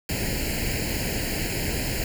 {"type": "noise with comb filter", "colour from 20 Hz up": "pink", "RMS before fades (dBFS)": -27, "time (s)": [0.09, 2.04], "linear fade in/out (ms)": 2, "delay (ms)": 0.42, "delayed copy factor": 0.9, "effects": []}